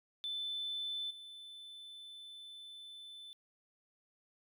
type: tone with level steps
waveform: triangle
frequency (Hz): 3520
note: A7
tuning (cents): 0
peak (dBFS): -34 / -47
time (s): 0.24-3.33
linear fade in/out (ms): 0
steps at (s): 1.1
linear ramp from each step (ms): 10
effects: tanh soft clip ceiling -34 dBFS